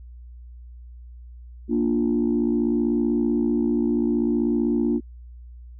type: chord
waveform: sine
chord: Bb major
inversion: none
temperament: equal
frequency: 233.1 / 293.7 / 349.2 Hz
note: Bb3 / D4 / F4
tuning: 0 / 0 / 0 cents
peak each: -21 / -23 / -24 dBFS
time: 1.68-5.01 s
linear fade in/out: 50 ms
effects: tanh soft clip ceiling -12 dBFS + added 60 Hz sine -39 dBFS peak until 5.79 s